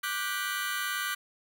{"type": "chord", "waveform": "sawtooth", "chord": "G major seventh", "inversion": "second", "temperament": "just", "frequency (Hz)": [1176, 1470, 1568, 1960], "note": ["D6", "F#6", "G6", "B6"], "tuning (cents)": [2, -12, 0, -14], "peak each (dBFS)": [-32, -31, -32, -34], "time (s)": [0.03, 1.15], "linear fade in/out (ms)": 10, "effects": []}